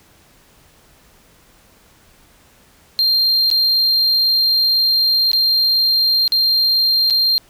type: tone with dropouts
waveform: triangle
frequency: 4186 Hz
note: C8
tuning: in tune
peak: -11 dBFS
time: 2.99-7.38 s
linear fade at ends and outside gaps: 0 ms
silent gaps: 3.502-3.513 / 5.316-5.332 / 6.278-6.321 / 7.1-7.106 s
effects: pink hiss -51 dBFS RMS until 7.49 s